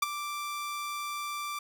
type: tone with ADSR envelope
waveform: sawtooth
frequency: 1174.7 Hz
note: D6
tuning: in tune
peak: -18 dBFS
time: 0.02-1.59 s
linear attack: 7 ms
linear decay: 19 ms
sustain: -12 dB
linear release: 5 ms
effects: none